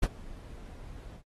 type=noise with ADSR envelope; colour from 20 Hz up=brown; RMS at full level=-21 dBFS; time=0.02-1.23 s; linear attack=16 ms; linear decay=35 ms; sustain=-24 dB; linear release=72 ms; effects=AAC 32 kbps